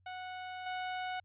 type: tone with level steps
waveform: sawtooth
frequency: 737 Hz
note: F#5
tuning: 7 cents flat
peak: -37 / -32 dBFS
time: 0.06-1.2 s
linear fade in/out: 5 ms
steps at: 0.66 s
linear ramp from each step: 5 ms
effects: added 92 Hz sine -67 dBFS peak until 1.24 s + resampled to 8000 Hz